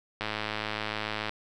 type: click train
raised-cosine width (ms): 0.3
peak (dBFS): -15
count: 117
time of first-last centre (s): 0.21-1.294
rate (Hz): 107
effects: none